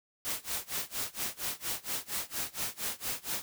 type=noise with tremolo; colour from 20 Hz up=white; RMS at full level=-33 dBFS; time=0.25-3.42 s; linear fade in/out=0 ms; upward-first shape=sine; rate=4.3 Hz; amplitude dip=95%; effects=none